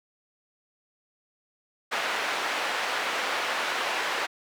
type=band-pass noise; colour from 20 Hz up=white; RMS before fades=-29 dBFS; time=1.91-4.27 s; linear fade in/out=20 ms; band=510 to 2200 Hz; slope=12 dB/octave; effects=none